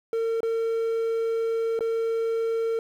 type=tone with dropouts; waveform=triangle; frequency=454.5 Hz; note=A#4; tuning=44 cents flat; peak=-21 dBFS; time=0.13-2.79 s; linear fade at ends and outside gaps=1 ms; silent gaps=0.405-0.431 / 1.791-1.807 s; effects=9-bit